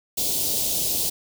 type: band-stop noise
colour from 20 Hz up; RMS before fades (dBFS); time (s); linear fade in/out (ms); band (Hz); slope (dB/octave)
white; -24; 0.17-1.1; 10; 680 to 3300; 24
effects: none